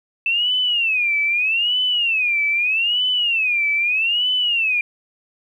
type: tone with vibrato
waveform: sine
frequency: 2637 Hz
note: E7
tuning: in tune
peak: -16 dBFS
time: 0.26-4.81 s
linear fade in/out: 2 ms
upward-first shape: sine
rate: 0.8 Hz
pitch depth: 230 cents each way
effects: 9-bit